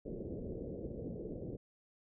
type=low-pass noise; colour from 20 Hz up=white; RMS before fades=-43 dBFS; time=0.05-1.57 s; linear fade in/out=10 ms; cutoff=520 Hz; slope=48 dB/octave; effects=none